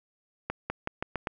accelerating click train, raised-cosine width 0.5 ms, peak -15 dBFS, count 6, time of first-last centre 0.5-1.272 s, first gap 200 ms, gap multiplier 0.87, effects none

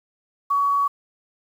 sine tone, 1128 Hz, C#6, 30 cents sharp, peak -17 dBFS, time 0.5-0.88 s, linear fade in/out 10 ms, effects 8-bit

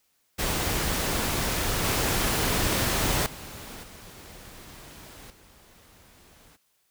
pink noise with level steps, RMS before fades -27 / -25 / -41 / -46 / -55 dBFS, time 0.38-6.57 s, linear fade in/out 20 ms, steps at 1.84 / 3.26 / 3.83 / 5.3 s, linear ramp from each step 2 ms, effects white hiss -70 dBFS RMS until 6.9 s

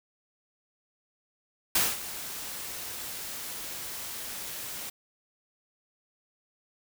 white noise with ADSR envelope, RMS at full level -23 dBFS, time 1.75-4.9 s, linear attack 5 ms, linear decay 210 ms, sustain -15 dB, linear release 8 ms, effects none

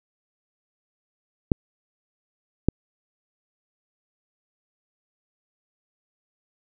clicks, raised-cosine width 3 ms, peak -4 dBFS, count 2, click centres 1.518 / 2.686 s, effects none

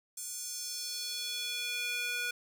square tone with high-pass filter sweep, 485.1 Hz, B4, 31 cents flat, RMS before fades -37 dBFS, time 0.17-2.31 s, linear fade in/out 5 ms, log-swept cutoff 7800 to 1800 Hz, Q 2.3, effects none

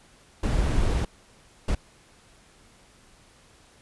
brown noise bursts at uneven times, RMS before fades -23 dBFS, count 2, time 0.43-1.05 / 1.68-1.75 s, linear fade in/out 5 ms, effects pink hiss -56 dBFS RMS until 3.81 s + resampled to 24000 Hz

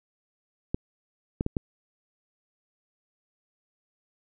clicks, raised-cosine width 3 ms, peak -13 dBFS, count 4, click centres 0.745 / 1.409 / 1.464 / 1.568 s, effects none

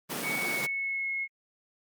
pink high-pass noise, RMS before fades -34 dBFS, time 0.09-0.67 s, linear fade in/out 20 ms, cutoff 150 Hz, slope 48 dB/octave
sine tone with pitch glide, 2235 to 2171 Hz, C#7 to C#7, +14 to -37 cents, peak -29 dBFS, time 0.22-1.28 s, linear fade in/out 50 ms, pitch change -51 cents, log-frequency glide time 0.34-1.1 s
effects Opus 24 kbps

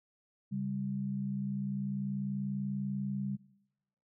sine tone pair together, 138.1 / 198.32 Hz, C#3 / G3, -6 / +20 cents, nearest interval tritone, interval 626 cents, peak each -37 / -34 dBFS, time 0.51-3.37 s, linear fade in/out 20 ms, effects noise-tail reverb RT60 0.9 s tail -22 dB re dry

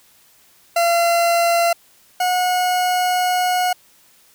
40% pulse tone pair in turn, 683 / 727.2 Hz, F5 / F#5, -39 / -30 cents, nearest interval minor second, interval 109 cents, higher second, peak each -13 / -15 dBFS, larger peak first, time 0.76-1.73 / 2.2-3.73 s, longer second, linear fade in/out 5 ms, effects white hiss -53 dBFS RMS until 4.34 s

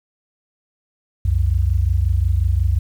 sine tone pair together, 64.4 / 89.98 Hz, C2 / F#2, -27 / -48 cents, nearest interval tritone, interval 579 cents, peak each -17 dBFS, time 1.25-2.79 s, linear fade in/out 5 ms, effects 8-bit

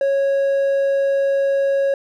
sine tone with hard clipping, 551 Hz, C#5, 11 cents flat, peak -16 dBFS, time 0.01-1.94 s, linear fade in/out 2 ms, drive 3 dB, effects none

